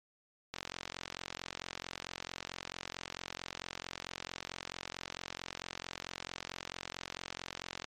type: click train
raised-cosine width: 0.2 ms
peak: -21 dBFS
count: 326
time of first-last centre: 0.54-7.843 s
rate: 44.5 Hz
effects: MP3 64 kbps